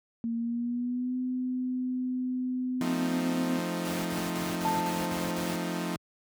sine tone with pitch glide, 231.1 to 253.5 Hz, A#3 to B3, -15 to +45 cents, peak -28 dBFS, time 0.24-3.59 s, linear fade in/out 0 ms, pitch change +160 cents, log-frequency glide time 0.35-1.16 s
sawtooth chord, F dominant seventh, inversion none, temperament equal, 174.61 / 220 / 261.6 / 311.1 Hz, F3 / A3 / C4 / Eb4, 0 / 0 / 0 / 0 cents, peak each -29 / -34 / -35 / -32 dBFS, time 2.81-5.96 s, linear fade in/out 0 ms
pink noise bursts, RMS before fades -39 dBFS, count 7, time 3.85-5.562 s, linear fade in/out 2 ms, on 200 ms, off 52 ms
sine tone with exponential decay, 884 Hz, A5, 8 cents sharp, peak -24 dBFS, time 4.65-5.85 s, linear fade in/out 0 ms, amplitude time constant 260 ms
effects high-pass 80 Hz 12 dB/octave

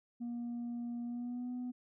sine tone with pitch glide, 238.3 to 248 Hz, A#3 to B3, +38 to +7 cents, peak -35 dBFS, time 0.2-1.72 s, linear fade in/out 20 ms, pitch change +69 cents, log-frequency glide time 1.04-1.51 s, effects tanh soft clip ceiling -36 dBFS

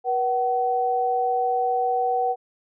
sine tone pair together, 482.9 / 755.8 Hz, B4 / F#5, -39 / +37 cents, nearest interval minor sixth, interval 776 cents, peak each -25 / -21 dBFS, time 0.04-2.36 s, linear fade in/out 50 ms, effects none

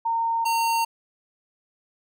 sine / square tone pair in turn, 917 / 917 Hz, A#5 / A#5, -29 / -29 cents, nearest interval unison, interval 0 cents, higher neither, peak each -21 dBFS, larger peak neither, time 0.05-0.45 / 0.45-0.85 s, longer neither, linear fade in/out 10 ms, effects none

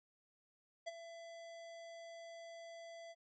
square tone with ADSR envelope, 670 Hz, E5, 28 cents sharp, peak -40 dBFS, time 0.86-3.15 s, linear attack 18 ms, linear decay 27 ms, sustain -11 dB, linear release 40 ms, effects resampled to 16000 Hz

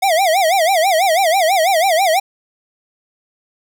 square tone with vibrato, 706 Hz, F5, 19 cents sharp, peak -12 dBFS, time 0.02-2.2 s, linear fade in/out 10 ms, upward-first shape sine, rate 6.1 Hz, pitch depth 210 cents each way, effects none

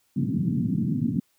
white band-pass noise, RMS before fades -25 dBFS, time 0.16-1.2 s, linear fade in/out 5 ms, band 110 to 270 Hz, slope 48 dB/octave, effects white hiss -68 dBFS RMS until 1.38 s

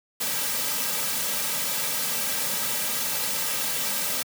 white noise with comb filter, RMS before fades -27 dBFS, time 0.2-4.23 s, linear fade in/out 10 ms, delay 2.8 ms, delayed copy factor -0.75, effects high-pass 150 Hz 12 dB/octave

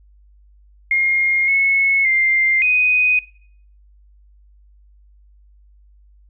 sine tone with pitch steps, 2133 / 2192 / 2098 / 2496 Hz, C7 / C#7 / C7 / D#7, +33 / -20 / +4 / +5 cents, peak -13 dBFS, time 0.91-3.19 s, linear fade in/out 2 ms, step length 570 ms, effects noise-tail reverb RT60 0.6 s tail -21 dB re dry + added 50 Hz sine -47 dBFS peak until 6.29 s

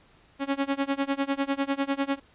sawtooth tone with tremolo, 276.4 Hz, C#4, 5 cents flat, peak -18 dBFS, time 0.39-2.2 s, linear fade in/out 50 ms, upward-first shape sine, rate 10 Hz, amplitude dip 95%, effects pink hiss -59 dBFS RMS until 2.34 s + resampled to 8000 Hz

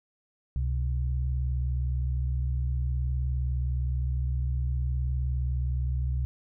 sine tone pair together, 67 / 126.48 Hz, C2 / B2, +42 / +42 cents, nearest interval major seventh, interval 1100 cents, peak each -26 / -32 dBFS, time 0.56-6.25 s, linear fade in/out 0 ms, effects none

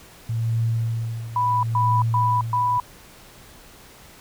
sine tone with tremolo, 114.3 Hz, A#2, 34 cents flat, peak -18 dBFS, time 0.29-2.78 s, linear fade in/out 5 ms, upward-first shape triangle, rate 0.73 Hz, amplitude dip 80%
sine tone bursts, 987.8 Hz, B5, in tune, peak -18 dBFS, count 4, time 1.36-2.8 s, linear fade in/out 2 ms, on 270 ms, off 120 ms
effects pink hiss -47 dBFS RMS until 4.2 s

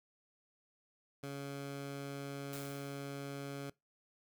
15% pulse tone, 140 Hz, C#3, 18 cents sharp, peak -35 dBFS, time 1.23-3.7 s, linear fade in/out 5 ms
white noise with exponential decay, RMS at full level -48 dBFS, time 2.53-3.41 s, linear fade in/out 1 ms, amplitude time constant 190 ms
effects noise-tail reverb RT60 0.2 s tail -22 dB re dry

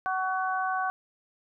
harmonic tone, 375.3 Hz, F#4, 25 cents sharp, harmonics 2 / 3 / 4, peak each -29 / -31 / -32 dBFS, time 0.06-0.9 s, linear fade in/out 0 ms, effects none

